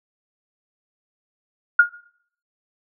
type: tone with exponential decay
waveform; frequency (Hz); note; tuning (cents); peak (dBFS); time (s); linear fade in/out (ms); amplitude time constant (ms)
sine; 1426; F6; +36; -5; 1.79-1.92; 5; 27
effects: noise-tail reverb RT60 0.6 s tail -19 dB re dry

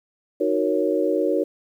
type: chord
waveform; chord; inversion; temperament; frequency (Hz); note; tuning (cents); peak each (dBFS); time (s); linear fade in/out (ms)
sine; D# minor seventh; none; equal; 311.1 / 370 / 466.2 / 554.4; D#4 / F#4 / A#4 / C#5; 0 / 0 / 0 / 0; -24; 0.4-1.44; 10
effects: 9-bit

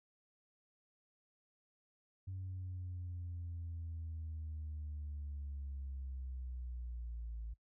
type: linear sweep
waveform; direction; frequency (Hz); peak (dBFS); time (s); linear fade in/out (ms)
sine; down; 94.7 to 55; -40; 2.27-7.54; 10
effects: noise-tail reverb RT60 0.1 s tail -21 dB re dry + tanh soft clip ceiling -38 dBFS

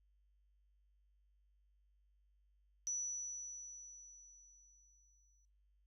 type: tone with exponential decay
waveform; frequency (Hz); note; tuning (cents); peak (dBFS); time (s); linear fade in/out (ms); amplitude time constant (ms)
sine; 5920; F#8; 0; -36; 2.87-5.45; 0; 560
effects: noise-tail reverb RT60 0.4 s tail -26 dB re dry + added 50 Hz sine -70 dBFS peak until 5.86 s

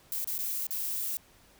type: noise with dropouts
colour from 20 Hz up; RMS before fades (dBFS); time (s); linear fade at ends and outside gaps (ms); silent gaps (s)
violet; -33; 0.12-1.17; 0; 0.244-0.274 / 0.379-0.389 / 0.668-0.707
effects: pink hiss -60 dBFS RMS until 1.59 s

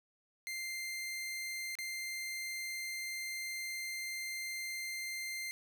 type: tone with dropouts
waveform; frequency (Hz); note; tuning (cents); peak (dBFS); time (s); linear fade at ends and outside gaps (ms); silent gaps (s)
sawtooth; 2093; C7; 0; -35; 0.47-5.51; 0; 1.753-1.787
effects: none

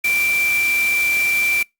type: tone in noise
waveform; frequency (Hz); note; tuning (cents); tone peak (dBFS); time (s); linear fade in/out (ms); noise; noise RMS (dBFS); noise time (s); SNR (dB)
sine; 2349; D7; 0; -16; 0.04-1.63; 5; white; -28; 0.04-1.63; +9
effects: noise-tail reverb RT60 0.2 s tail -26 dB re dry + Opus 48 kbps

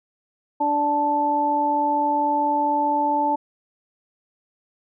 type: harmonic tone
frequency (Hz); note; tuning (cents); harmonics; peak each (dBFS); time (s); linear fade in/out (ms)
292.6; D4; -6; 1 / 2 / 3; -26 / -28 / -19; 0.6-3.36; 10
effects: none

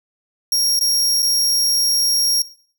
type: tone with dropouts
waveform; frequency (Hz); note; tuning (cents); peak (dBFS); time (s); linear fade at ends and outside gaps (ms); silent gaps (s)
sawtooth; 5588; F8; 0; -12; 0.52-2.42; 2; 0.792-0.81 / 1.222-1.227
effects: noise-tail reverb RT60 0.5 s tail -18 dB re dry

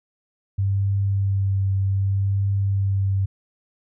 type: tone with vibrato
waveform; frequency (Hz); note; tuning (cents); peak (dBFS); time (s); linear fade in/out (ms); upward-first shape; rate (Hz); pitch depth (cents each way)
sine; 98; G2; 0; -18; 0.58-3.26; 10; triangle; 0.65; 20
effects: none

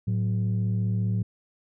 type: tone pair together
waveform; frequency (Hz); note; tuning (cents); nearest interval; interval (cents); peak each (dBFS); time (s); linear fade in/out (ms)
sine; 110 / 185; A2 / F#3; 0 / 0; major sixth; 900; -22 / -27; 0.07-1.23; 10
effects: tanh soft clip ceiling -19 dBFS

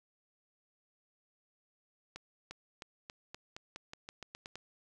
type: accelerating click train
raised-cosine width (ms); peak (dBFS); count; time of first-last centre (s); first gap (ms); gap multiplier
0.2; -27; 13; 2.16-4.556; 350; 0.89
effects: none

